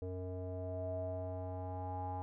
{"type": "tone with low-pass filter sweep", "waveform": "square", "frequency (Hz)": 91.8, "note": "F#2", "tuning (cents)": -13, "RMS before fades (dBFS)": -41, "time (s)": [0.02, 2.22], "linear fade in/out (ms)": 0, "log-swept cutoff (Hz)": [520, 860], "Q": 9.8, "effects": []}